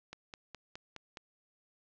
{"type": "click train", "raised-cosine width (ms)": 0.2, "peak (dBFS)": -27, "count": 6, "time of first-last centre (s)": [0.13, 1.172], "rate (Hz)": 4.8, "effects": ["low-pass 6000 Hz 12 dB/octave"]}